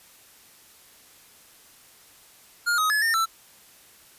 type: tone with pitch steps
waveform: square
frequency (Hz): 1417 / 1259 / 1708 / 1818 / 1331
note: F6 / D#6 / G#6 / A#6 / E6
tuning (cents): +25 / +20 / +48 / -44 / +16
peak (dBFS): -21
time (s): 2.66-3.26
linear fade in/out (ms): 20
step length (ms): 120
effects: white hiss -53 dBFS RMS until 4.18 s + resampled to 32000 Hz